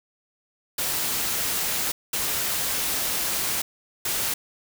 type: noise bursts at uneven times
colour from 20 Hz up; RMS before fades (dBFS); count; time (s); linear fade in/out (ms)
white; -26; 3; 0.78-1.92 / 2.13-3.62 / 4.05-4.34; 5
effects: none